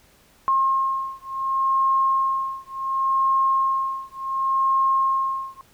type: beating tone pair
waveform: sine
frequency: 1071 / 1071.69 Hz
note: C6 / C6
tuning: +40 / +41 cents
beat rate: 0.69 Hz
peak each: -22 dBFS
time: 0.48-5.61 s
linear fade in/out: 0 ms
effects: pink hiss -56 dBFS RMS until 5.73 s